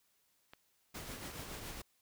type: click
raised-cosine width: 0.3 ms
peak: -35 dBFS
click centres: 0.535 s
type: noise with tremolo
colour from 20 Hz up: pink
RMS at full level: -44 dBFS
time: 0.94-1.82 s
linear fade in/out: 10 ms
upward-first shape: triangle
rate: 7.1 Hz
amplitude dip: 45%
effects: white hiss -75 dBFS RMS until 2.01 s